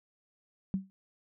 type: tone with exponential decay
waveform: sine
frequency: 191.7 Hz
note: G3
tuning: 38 cents flat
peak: -24 dBFS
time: 0.74-0.9 s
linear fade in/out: 0 ms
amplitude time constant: 34 ms
effects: none